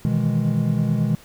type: chord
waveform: triangle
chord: E major seventh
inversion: second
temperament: equal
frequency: 123.47 / 155.56 / 164.81 / 207.7 Hz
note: B2 / D#3 / E3 / G#3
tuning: 0 / 0 / 0 / 0 cents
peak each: -21 / -21 / -23 / -21 dBFS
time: 0.05-1.15 s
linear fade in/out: 0 ms
effects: pink hiss -48 dBFS RMS until 1.24 s